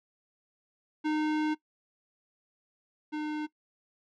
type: tone pair in turn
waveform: square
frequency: 306.8 / 303.6 Hz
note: D#4 / D#4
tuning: -24 / -42 cents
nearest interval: unison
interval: 18 cents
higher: first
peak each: -27 / -32 dBFS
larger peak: first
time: 1.04-1.55 / 3.12-3.47 s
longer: first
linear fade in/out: 20 ms
effects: noise-tail reverb RT60 0.1 s tail -20 dB re dry + low-pass 3000 Hz 12 dB/octave